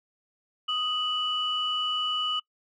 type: tone pair together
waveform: sine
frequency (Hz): 1247.5 / 2960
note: D#6 / F#7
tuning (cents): +4 / 0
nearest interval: octave + minor third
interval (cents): 1496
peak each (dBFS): -30 / -26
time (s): 0.68-2.4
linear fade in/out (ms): 10
effects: noise-tail reverb RT60 0.1 s tail -25 dB re dry + tanh soft clip ceiling -18 dBFS